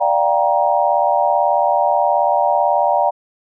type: chord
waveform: sine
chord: G minor seventh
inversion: second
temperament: just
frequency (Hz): 588 / 705.6 / 784 / 940.8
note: D5 / F5 / G5 / Bb5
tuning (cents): +2 / +18 / 0 / +16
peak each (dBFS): -18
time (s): 0-3.11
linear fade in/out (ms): 20
effects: none